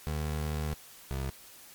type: tone pair in turn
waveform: 25% pulse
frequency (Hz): 76.1 / 67.02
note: D#2 / C2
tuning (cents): -38 / +42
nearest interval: major second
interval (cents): 220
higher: first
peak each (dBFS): -27 / -28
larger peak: first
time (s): 0.07-0.74 / 1.11-1.3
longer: first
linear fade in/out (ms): 0
effects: white hiss -52 dBFS RMS until 1.74 s + MP3 96 kbps